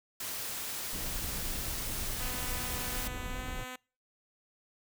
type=noise; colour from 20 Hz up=white; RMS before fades=-38 dBFS; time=0.2-3.08 s; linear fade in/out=5 ms
type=noise with tremolo; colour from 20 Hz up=brown; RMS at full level=-38 dBFS; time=0.93-3.64 s; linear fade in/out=2 ms; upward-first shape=sine; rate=9.5 Hz; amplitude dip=25%
type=tone with pitch glide; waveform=5% pulse; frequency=250 to 253.5 Hz; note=B3 to B3; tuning=+21 to +45 cents; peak=-29 dBFS; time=2.2-3.76 s; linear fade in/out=5 ms; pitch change=+24 cents; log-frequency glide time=3.3-3.4 s
effects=noise-tail reverb RT60 0.4 s tail -26 dB re dry